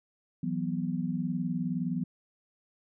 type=chord; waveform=sine; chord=E suspended second; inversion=none; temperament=equal with one note detuned; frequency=165.58 / 185 / 246.9 Hz; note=E3 / F#3 / B3; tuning=+8 / 0 / 0 cents; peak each=-33 dBFS; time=0.43-2.04 s; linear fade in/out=5 ms; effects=none